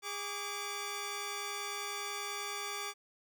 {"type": "tone pair together", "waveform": "10% pulse", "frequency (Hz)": [408.8, 1156.3], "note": ["G#4", "D6"], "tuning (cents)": [-27, -27], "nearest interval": "octave + tritone", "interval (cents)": 1800, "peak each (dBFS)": [-33, -31], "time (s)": [0.02, 2.94], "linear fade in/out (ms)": 50, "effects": []}